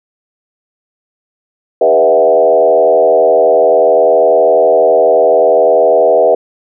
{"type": "tone with frequency modulation", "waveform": "sine", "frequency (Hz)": 565, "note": "C#5", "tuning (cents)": 33, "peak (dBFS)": -5, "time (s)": [1.81, 6.35], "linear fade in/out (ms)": 5, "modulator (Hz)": 80.6, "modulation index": 1.8, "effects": []}